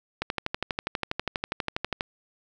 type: click train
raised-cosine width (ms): 0.3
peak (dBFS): -11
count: 23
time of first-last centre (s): 0.22-2.009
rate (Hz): 12.3
effects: none